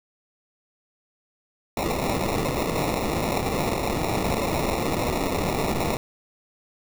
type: noise with sample-and-hold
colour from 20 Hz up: blue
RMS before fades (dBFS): -25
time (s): 1.77-5.97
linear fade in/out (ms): 2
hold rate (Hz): 1575
effects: none